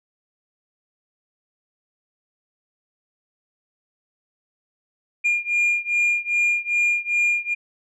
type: beating tone pair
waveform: sine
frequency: 2412 / 2414.5 Hz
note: D7 / D7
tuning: +46 / +47 cents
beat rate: 2.5 Hz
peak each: -19 / -20 dBFS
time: 5.24-7.55 s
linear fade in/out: 20 ms
effects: tanh soft clip ceiling -15 dBFS